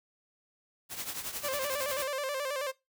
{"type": "noise with tremolo", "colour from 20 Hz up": "white", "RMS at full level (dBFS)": -35, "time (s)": [0.89, 2.08], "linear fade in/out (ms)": 50, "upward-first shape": "triangle", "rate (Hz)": 11, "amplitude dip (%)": 75}
{"type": "tone with vibrato", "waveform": "sawtooth", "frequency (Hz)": 554.4, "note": "C#5", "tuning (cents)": 0, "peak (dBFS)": -28, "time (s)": [1.43, 2.72], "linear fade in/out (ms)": 20, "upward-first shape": "square", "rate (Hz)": 9.3, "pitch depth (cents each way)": 85}
{"effects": ["noise-tail reverb RT60 0.2 s tail -20 dB re dry"]}